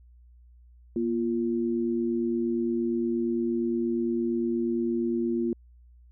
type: tone pair together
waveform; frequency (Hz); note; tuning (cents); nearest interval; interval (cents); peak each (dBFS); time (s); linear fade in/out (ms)
sine; 237.8 / 346.4; A#3 / F4; +35 / -14; perfect fifth; 651; -27; 0.96-5.53; 2
effects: added 60 Hz sine -51 dBFS peak until 6.11 s